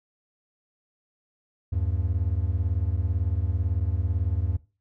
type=beating tone pair; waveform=triangle; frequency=78.6 / 96.6 Hz; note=D#2 / G2; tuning=+18 / -25 cents; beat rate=18 Hz; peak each=-24 dBFS; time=1.72-4.57 s; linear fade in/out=10 ms; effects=noise-tail reverb RT60 0.3 s tail -18 dB re dry